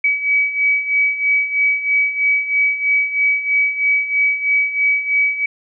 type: beating tone pair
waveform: sine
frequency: 2275 / 2278.1 Hz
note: C#7 / C#7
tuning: +44 / +47 cents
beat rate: 3.1 Hz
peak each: -20 / -15 dBFS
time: 0.04-5.46 s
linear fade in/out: 5 ms
effects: none